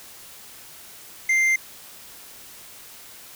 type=tone with tanh clipping; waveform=sine; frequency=2093 Hz; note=C7; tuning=in tune; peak=-18 dBFS; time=1.29-1.56 s; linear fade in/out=5 ms; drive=7 dB; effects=white hiss -44 dBFS RMS until 3.35 s